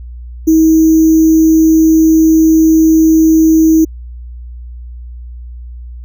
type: tone with sample-and-hold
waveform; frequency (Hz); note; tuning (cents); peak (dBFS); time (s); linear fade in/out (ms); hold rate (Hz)
sine; 320; D#4; +49; -4; 0.47-3.85; 10; 6300
effects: added 60 Hz sine -25 dBFS peak until 6.04 s